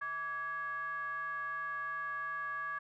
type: ring-modulated tone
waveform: triangle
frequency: 255.7 Hz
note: C4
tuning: 40 cents flat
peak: -31 dBFS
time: 0.01-2.79 s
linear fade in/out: 10 ms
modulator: 1410 Hz
effects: none